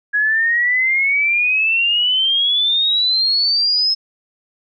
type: exponential sweep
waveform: sine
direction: up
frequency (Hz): 1664 to 5200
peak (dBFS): -13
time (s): 0.13-3.95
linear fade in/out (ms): 20
effects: none